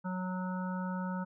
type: harmonic tone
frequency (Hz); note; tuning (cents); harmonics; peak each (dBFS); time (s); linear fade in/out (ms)
184.1; F#3; -8; 1 / 3 / 5 / 7 / 8; -34 / -45 / -42 / -46 / -47; 0.04-1.25; 20
effects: none